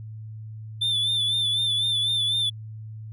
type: tone with vibrato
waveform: triangle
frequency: 3520 Hz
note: A7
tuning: in tune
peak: -20 dBFS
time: 0.81-2.5 s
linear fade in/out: 10 ms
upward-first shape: sine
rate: 4 Hz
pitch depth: 50 cents each way
effects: added 109 Hz sine -35 dBFS peak until 3.12 s